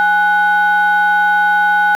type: tone pair together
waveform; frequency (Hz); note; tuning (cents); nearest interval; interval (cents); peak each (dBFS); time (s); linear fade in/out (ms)
sine; 831.2 / 1482; G#5 / F#6; +1 / +2; minor seventh; 1001; -11; 0-1.95; 0
effects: tanh soft clip ceiling -5 dBFS + 7-bit